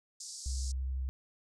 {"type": "band-pass noise", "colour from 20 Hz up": "pink", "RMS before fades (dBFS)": -45, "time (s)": [0.2, 0.72], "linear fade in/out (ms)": 5, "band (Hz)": [4700, 8800], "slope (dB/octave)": 48}
{"type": "tone with vibrato", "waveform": "sine", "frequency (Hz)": 65.41, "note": "C2", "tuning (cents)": 0, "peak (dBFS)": -32, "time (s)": [0.46, 1.09], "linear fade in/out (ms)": 0, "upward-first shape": "sine", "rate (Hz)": 12, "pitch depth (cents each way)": 17}
{"effects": []}